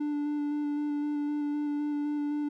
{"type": "tone with vibrato", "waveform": "triangle", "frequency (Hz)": 293.7, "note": "D4", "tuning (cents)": 0, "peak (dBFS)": -26, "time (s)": [0, 2.49], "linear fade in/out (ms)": 10, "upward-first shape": "square", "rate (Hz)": 3.9, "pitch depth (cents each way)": 11, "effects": []}